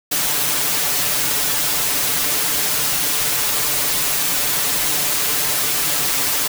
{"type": "noise with comb filter", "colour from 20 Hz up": "white", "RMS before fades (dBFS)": -19, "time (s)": [0.11, 6.48], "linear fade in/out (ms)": 10, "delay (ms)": 6.8, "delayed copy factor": 0.95, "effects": []}